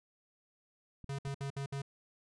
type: clicks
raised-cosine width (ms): 5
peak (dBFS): -37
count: 2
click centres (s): 1.043 / 1.273
type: tone bursts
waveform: square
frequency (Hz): 138.59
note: C#3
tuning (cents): 0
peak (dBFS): -37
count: 5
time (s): 1.09-1.819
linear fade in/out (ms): 5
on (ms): 97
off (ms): 61
effects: resampled to 22050 Hz